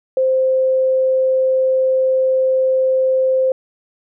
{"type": "tone", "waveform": "sine", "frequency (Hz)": 522, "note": "C5", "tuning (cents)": -4, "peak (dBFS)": -12, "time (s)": [0.17, 3.52], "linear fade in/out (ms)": 2, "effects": []}